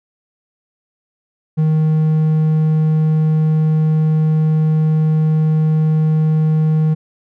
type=tone; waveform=triangle; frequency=156.3 Hz; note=D#3; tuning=8 cents sharp; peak=-9 dBFS; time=1.57-6.95 s; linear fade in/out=20 ms; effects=none